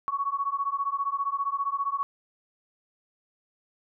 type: beating tone pair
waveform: sine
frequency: 1108.7 / 1123.7 Hz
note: C#6 / C#6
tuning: 0 / +23 cents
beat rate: 15 Hz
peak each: -29 dBFS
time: 0.08-2.03 s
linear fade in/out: 0 ms
effects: none